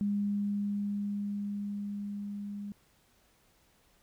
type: tone with level ramp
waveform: sine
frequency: 203.5 Hz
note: G#3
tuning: 35 cents flat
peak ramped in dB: -27 to -37 dBFS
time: 0.01-2.72 s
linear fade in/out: 0 ms
effects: pink hiss -67 dBFS RMS until 4.02 s